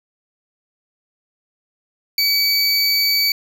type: tone pair together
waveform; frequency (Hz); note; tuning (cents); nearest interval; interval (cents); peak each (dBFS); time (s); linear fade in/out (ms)
square; 2276 / 4552; C#7 / C#8; +45 / +45; octave; 1200; -22 / -16; 2.18-3.32; 2
effects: none